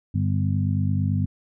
harmonic tone with a mistuned harmonic, 49 Hz, G1, in tune, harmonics 2 / 3 / 4 / 5, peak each -22 / -26 / -28 / -30 dBFS, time 0.14-1.26 s, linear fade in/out 10 ms, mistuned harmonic 5, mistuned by +37 cents, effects none

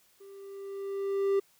triangle tone with level ramp, 394.3 Hz, G4, 10 cents sharp, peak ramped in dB -46 to -20 dBFS, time 0.2-1.4 s, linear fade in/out 10 ms, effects white hiss -65 dBFS RMS until 1.59 s

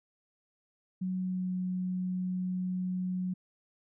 sine tone with pitch glide, 185.1 to 183.29 Hz, F#3 to F#3, +1 to -16 cents, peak -30 dBFS, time 1.01-3.34 s, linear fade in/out 10 ms, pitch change -17 cents, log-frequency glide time 1.16-1.52 s, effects none

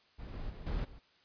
brown noise with level steps, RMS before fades -44 / -41 / -46 / -35 / -52 dBFS, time 0.18-1 s, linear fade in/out 20 ms, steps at 0.33 / 0.49 / 0.66 / 0.84 s, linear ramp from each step 10 ms, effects white hiss -67 dBFS RMS until 1.24 s + resampled to 11025 Hz

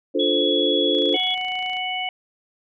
sine chord, D minor seventh, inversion none, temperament equal with one note detuned, 293.7 / 350.4 / 440 / 523.3 Hz, D4 / F4 / A4 / C5, 0 / +6 / 0 / 0 cents, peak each -24 dBFS, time 0.14-1.17 s, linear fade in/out 20 ms
sine tone, 3368 Hz, G#7, 24 cents sharp, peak -21 dBFS, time 0.19-1.35 s, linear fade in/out 10 ms
click train, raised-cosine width 0.2 ms, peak -25 dBFS, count 24, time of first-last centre 0.95-1.769 s, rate 28.1 Hz
harmonic tone, 740 Hz, F#5, in tune, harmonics 1 / 3 / 4, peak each -28 / -28 / -28 dBFS, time 1.14-2.09 s, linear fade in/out 2 ms
effects none

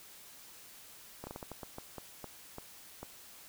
slowing click train, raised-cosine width 1 ms, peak -28 dBFS, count 12, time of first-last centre 1.24-3.03 s, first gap 30 ms, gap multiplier 1.31, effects white hiss -54 dBFS RMS until 3.48 s

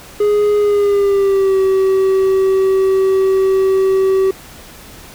triangle tone with pitch glide, 415.3 to 383 Hz, G#4 to G4, 0 to -40 cents, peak -8 dBFS, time 0.2-4.31 s, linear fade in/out 5 ms, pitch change -140 cents, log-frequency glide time 0.58-1.59 s, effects pink hiss -37 dBFS RMS until 5.14 s

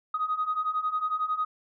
sine beating tone pair, 1244.5 / 1255.5 Hz, D#6 / D#6, 0 / +15 cents, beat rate 11 Hz, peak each -30 / -27 dBFS, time 0.14-1.45 s, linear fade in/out 5 ms, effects tanh soft clip ceiling -19 dBFS

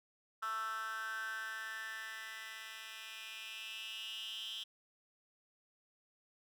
10% pulse tone with high-pass filter sweep, 221 Hz, A3, 8 cents sharp, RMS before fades -44 dBFS, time 0.42-4.64 s, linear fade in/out 10 ms, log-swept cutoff 1300 to 3200 Hz, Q 8.1, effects none

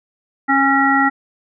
harmonic tone, 273.8 Hz, C#4, 21 cents flat, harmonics 1 / 3 / 5 / 7, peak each -17 / -17 / -17 / -17 dBFS, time 0.48-1.1 s, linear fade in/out 20 ms, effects none

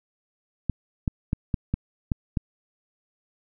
clicks, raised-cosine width 5 ms, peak -11 dBFS, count 7, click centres 0.697 / 1.078 / 1.331 / 1.542 / 1.74 / 2.118 / 2.372 s, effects none

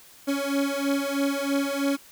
30% pulse beating tone pair, 277.2 / 280.3 Hz, C#4 / C#4, 0 / +19 cents, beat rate 3.1 Hz, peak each -24 dBFS, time 0.27-1.97 s, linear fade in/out 20 ms, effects white hiss -51 dBFS RMS until 2.11 s

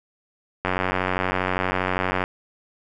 click train, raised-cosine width 0.5 ms, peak -7 dBFS, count 148, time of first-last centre 0.65-2.239 s, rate 92.5 Hz, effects none

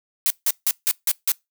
blue noise bursts, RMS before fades -19 dBFS, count 6, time 0.26-1.318 s, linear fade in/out 0 ms, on 43 ms, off 160 ms, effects noise-tail reverb RT60 0.2 s tail -25 dB re dry

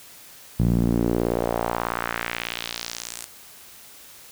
sawtooth tone with band-pass filter sweep, 58.27 Hz, A#1, in tune, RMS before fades -25 dBFS, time 0.59-3.26 s, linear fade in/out 10 ms, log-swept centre 150 to 9500 Hz, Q 1.7, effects white hiss -46 dBFS RMS until 4.31 s

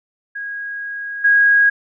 sine tone with level steps, 1644 Hz, G#6, 18 cents flat, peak -24 / -9 dBFS, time 0.35-1.7 s, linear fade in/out 10 ms, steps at 1.24 s, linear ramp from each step 10 ms, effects none

